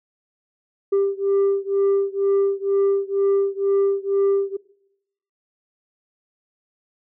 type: beating tone pair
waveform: sine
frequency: 394.6 / 396.7 Hz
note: G4 / G4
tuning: +11 / +21 cents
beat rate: 2.1 Hz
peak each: -18 / -19 dBFS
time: 0.92-4.57 s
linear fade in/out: 10 ms
effects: noise-tail reverb RT60 0.8 s tail -21 dB re dry + tanh soft clip ceiling -14 dBFS